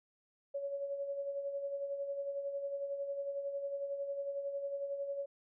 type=tone with tremolo; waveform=sine; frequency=560 Hz; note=C#5; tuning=18 cents sharp; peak=-34 dBFS; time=0.54-5.26 s; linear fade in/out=10 ms; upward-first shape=sine; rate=11 Hz; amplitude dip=50%; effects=none